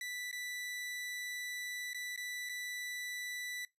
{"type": "tone with dropouts", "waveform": "sawtooth", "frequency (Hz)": 1975.5, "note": "B6", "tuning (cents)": 0, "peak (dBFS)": -36, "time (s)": [0.01, 3.65], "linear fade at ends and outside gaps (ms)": 2, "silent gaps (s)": [[0.314, 0.327], [1.933, 1.945], [2.162, 2.175], [2.49, 2.494]], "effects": ["noise-tail reverb RT60 0.2 s tail -22 dB re dry", "resampled to 32000 Hz"]}